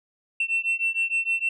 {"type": "beating tone pair", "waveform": "sine", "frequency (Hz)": [2696, 2702.5], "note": ["E7", "E7"], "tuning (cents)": [38, 42], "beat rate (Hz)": 6.5, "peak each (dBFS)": -24, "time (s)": [0.4, 1.49], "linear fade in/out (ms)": 5, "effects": ["tanh soft clip ceiling -18 dBFS"]}